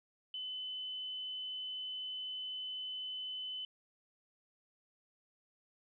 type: tone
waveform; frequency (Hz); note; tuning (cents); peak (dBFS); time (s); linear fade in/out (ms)
sine; 3024; F#7; +37; -39; 0.34-3.65; 2
effects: none